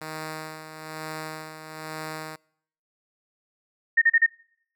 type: tone with tremolo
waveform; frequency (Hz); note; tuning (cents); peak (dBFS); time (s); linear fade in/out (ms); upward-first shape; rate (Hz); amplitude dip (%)
5% pulse; 156.8; D#3; +14; -21; 0.01-2.36; 5; sine; 1.1; 60
type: tone bursts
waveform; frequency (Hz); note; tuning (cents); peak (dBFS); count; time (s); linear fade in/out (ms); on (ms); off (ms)
sine; 1839; A#6; -24; -14; 4; 3.97-4.264; 10; 48; 34
effects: noise-tail reverb RT60 0.7 s tail -26 dB re dry